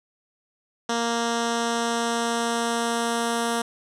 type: tone with low-pass filter sweep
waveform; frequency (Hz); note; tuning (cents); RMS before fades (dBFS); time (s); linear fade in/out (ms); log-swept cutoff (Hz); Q
10% pulse; 233.1; A#3; 0; -25; 0.89-3.62; 5; 6600 to 10000; 1.7
effects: none